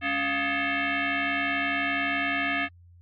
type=tone with frequency modulation; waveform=sine; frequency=207.7 Hz; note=G#3; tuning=in tune; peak=-24 dBFS; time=0.01-2.69 s; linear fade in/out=50 ms; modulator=487 Hz; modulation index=5.3; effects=added 87 Hz sine -50 dBFS peak until 3.01 s + AAC 48 kbps